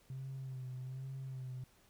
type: tone with vibrato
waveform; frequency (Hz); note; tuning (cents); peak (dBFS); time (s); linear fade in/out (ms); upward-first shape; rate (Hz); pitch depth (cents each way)
triangle; 130.81; C3; 0; -38; 0.1-1.64; 2; sine; 1.2; 44
effects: tanh soft clip ceiling -38 dBFS + pink hiss -68 dBFS RMS until 1.89 s